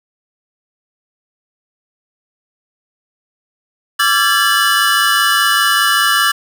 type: tone cluster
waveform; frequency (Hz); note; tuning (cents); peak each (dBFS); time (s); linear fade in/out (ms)
square; 1162 / 1354 / 1623 / 1728 / 2953; D6 / E6 / G#6 / A6 / F#7; -19 / +46 / -40 / -32 / -4; -18; 3.99-6.32; 10
effects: none